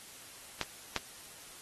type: clicks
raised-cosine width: 0.2 ms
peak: -14 / -13 dBFS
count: 2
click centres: 0.613 / 0.963 s
effects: white hiss -51 dBFS RMS until 1.61 s + AAC 32 kbps